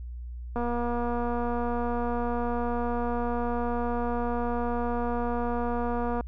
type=click train; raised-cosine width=1 ms; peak=-18 dBFS; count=1351; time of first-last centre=0.56-6.209 s; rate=239 Hz; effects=added 60 Hz sine -35 dBFS peak until 6.27 s